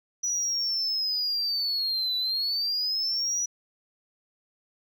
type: linear two-way sweep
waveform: sine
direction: down then up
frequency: 5900 to 3951 to 5900 Hz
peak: -23 dBFS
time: 0.23-3.46 s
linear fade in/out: 10 ms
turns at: 2.17 s
effects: tanh soft clip ceiling -23 dBFS